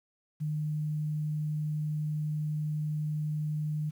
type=tone; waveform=sine; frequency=152 Hz; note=D#3; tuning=40 cents flat; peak=-29 dBFS; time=0.4-3.91 s; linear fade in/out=20 ms; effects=10-bit